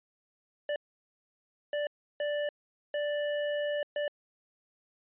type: tone bursts at uneven times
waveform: square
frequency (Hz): 587.3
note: D5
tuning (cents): 0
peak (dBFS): -30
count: 5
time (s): 0.69-0.76 / 1.73-1.87 / 2.2-2.49 / 2.94-3.83 / 3.96-4.08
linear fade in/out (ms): 2
effects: resampled to 8000 Hz